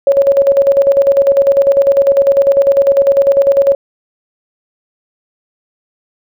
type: tone with tremolo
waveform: sine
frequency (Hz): 554.4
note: C#5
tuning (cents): 0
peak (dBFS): -4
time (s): 0.07-3.75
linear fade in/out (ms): 2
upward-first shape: square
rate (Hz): 10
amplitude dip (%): 60
effects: none